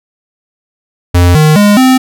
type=tone with pitch steps; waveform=square; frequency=88.1 / 154 / 205.8 / 258.8 Hz; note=F2 / D#3 / G#3 / C4; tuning=+16 / -17 / -16 / -19 cents; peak=-4 dBFS; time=1.14-1.98 s; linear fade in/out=10 ms; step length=210 ms; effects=none